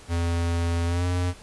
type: tone with pitch glide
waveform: square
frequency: 85 to 89.23 Hz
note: F2 to F2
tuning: -46 to +38 cents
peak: -23 dBFS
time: 0.08-1.34 s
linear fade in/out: 50 ms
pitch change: +84 cents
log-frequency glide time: 0.86-1.06 s
effects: pink hiss -48 dBFS RMS until 1.42 s + resampled to 24000 Hz